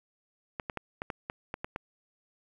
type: clicks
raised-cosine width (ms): 0.5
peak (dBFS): -19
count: 9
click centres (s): 0.598 / 0.698 / 0.773 / 1.019 / 1.102 / 1.299 / 1.541 / 1.645 / 1.761
effects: 9-bit